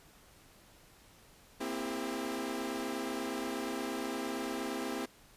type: chord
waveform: sawtooth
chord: C dominant seventh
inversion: third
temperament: equal with one note detuned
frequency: 233.1 / 261.6 / 329.6 / 402.1 Hz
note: Bb3 / C4 / E4 / G4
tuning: 0 / 0 / 0 / +44 cents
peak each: -39 / -35 / -37 / -37 dBFS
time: 1.6-5.06 s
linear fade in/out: 10 ms
effects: pink hiss -60 dBFS RMS until 5.36 s + resampled to 32000 Hz